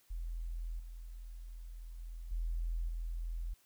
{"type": "tone with level steps", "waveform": "sine", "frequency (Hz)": 41.71, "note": "E1", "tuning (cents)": 21, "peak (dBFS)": [-37, -44, -42, -33, -36], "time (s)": [0.1, 3.54], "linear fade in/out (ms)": 10, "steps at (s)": [0.79, 1.98, 2.31, 2.88], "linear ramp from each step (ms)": 10, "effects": ["white hiss -69 dBFS RMS until 3.65 s"]}